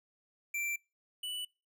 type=tone pair in turn; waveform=square; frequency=2349 / 2968 Hz; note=D7 / F#7; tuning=0 / +5 cents; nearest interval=major third; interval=405 cents; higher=second; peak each=-34 / -37 dBFS; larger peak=first; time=0.54-0.76 / 1.23-1.45 s; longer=neither; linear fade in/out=5 ms; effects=noise-tail reverb RT60 0.3 s tail -26 dB re dry